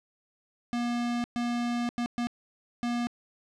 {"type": "tone bursts at uneven times", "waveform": "square", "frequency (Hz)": 239.3, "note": "A#3", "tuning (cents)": 46, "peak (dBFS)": -28, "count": 5, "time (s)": [[0.73, 1.24], [1.36, 1.89], [1.98, 2.06], [2.18, 2.27], [2.83, 3.07]], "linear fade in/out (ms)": 0, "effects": ["low-pass 6000 Hz 12 dB/octave"]}